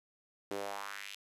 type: tone with high-pass filter sweep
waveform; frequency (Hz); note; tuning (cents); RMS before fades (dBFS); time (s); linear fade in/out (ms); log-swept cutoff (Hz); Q
sawtooth; 100; G2; +35; -42; 0.51-1.15; 0; 360 to 3100; 2.4
effects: resampled to 32000 Hz + 10-bit